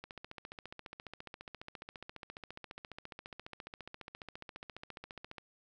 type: click train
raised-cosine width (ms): 0.3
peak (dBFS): -29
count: 79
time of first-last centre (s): 0.04-5.382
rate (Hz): 14.6
effects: none